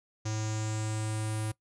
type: tone with low-pass filter sweep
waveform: square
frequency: 108.6 Hz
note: A2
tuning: 22 cents flat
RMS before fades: -33 dBFS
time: 0.25-1.52 s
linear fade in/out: 10 ms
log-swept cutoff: 6300 to 10000 Hz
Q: 5.6
effects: noise-tail reverb RT60 0.1 s tail -20 dB re dry